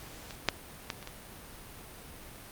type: clicks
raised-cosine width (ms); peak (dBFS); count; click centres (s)
0.2; -24 / -6 / -15 / -28 / -23; 5; 0.308 / 0.487 / 0.902 / 1.027 / 1.074
effects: pink hiss -48 dBFS RMS until 2.51 s + Opus 48 kbps